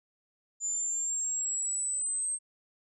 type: exponential sweep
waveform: sine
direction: up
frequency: 7070 to 8372 Hz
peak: -29 dBFS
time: 0.6-2.39 s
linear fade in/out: 50 ms
effects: none